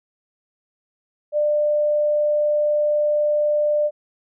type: tone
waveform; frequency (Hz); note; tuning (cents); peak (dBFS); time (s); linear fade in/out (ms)
sine; 596; D5; +25; -16; 1.32-3.91; 50
effects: none